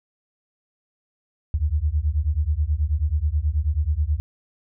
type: beating tone pair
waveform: sine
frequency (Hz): 71 / 80.3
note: C#2 / E2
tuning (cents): +42 / -45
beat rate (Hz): 9.3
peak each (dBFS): -22 / -22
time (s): 1.54-4.2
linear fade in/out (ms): 0
effects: none